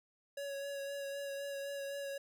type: tone with vibrato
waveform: square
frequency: 559 Hz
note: C#5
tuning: 14 cents sharp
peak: -40 dBFS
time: 0.37-2.18 s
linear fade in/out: 5 ms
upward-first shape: sine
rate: 3.9 Hz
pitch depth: 18 cents each way
effects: none